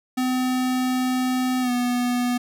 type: tone with pitch glide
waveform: square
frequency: 254.7 to 245.3 Hz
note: C4 to B3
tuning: -46 to -12 cents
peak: -21 dBFS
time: 0.17-2.38 s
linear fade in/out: 10 ms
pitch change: -66 cents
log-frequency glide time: 1.61-1.71 s
effects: none